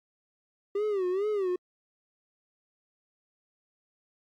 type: tone with vibrato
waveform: triangle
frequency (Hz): 392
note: G4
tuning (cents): 0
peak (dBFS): -24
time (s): 0.75-1.56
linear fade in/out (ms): 5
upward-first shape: sine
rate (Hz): 2.3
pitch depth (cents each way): 150
effects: AAC 64 kbps